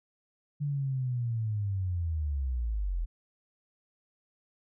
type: linear sweep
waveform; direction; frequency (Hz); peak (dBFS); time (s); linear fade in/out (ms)
sine; down; 147.2 to 39.6; -28; 0.6-3.06; 20
effects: none